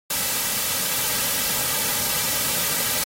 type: noise with comb filter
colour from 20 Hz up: white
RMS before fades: -23 dBFS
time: 0.1-3.04 s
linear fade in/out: 5 ms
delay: 2.8 ms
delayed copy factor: -0.55
effects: AAC 48 kbps